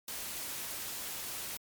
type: noise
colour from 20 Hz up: white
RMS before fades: -40 dBFS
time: 0.08-1.57 s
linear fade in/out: 2 ms
effects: MP3 96 kbps